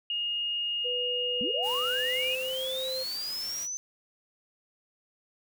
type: tone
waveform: sine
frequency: 2851 Hz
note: F7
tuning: 35 cents sharp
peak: -28 dBFS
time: 0.1-2.35 s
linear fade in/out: 2 ms
type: tone with pitch glide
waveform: sine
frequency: 493.2 to 521 Hz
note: B4 to C5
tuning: -2 to -7 cents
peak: -33 dBFS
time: 0.84-3.04 s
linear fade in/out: 20 ms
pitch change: +95 cents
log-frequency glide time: 1.64-2.55 s
type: linear sweep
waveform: sine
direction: up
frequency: 196 to 6170 Hz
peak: -32 dBFS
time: 1.41-3.77 s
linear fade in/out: 0 ms
type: noise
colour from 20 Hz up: white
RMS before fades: -43 dBFS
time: 1.62-3.68 s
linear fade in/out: 50 ms
effects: none